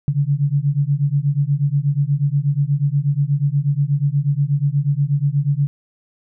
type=beating tone pair; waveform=sine; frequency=138.59 / 146.89 Hz; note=C#3 / D3; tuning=0 / +1 cents; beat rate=8.3 Hz; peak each=-18 dBFS; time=0.08-5.67 s; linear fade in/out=0 ms; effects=none